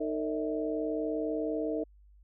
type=tone cluster; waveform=sine; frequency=309 / 453.2 / 585 / 645 Hz; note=D#4 / A#4 / D5 / E5; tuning=-12 / -49 / -7 / -38 cents; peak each=-33 / -34 / -40 / -36 dBFS; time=0-1.84 s; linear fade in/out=10 ms; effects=added 50 Hz sine -55 dBFS peak until 2.23 s